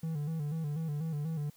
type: tone with vibrato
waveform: triangle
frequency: 154.2 Hz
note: D#3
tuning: 15 cents flat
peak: -30 dBFS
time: 0.03-1.5 s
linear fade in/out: 5 ms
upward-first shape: square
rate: 4.1 Hz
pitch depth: 85 cents each way
effects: white hiss -63 dBFS RMS until 1.56 s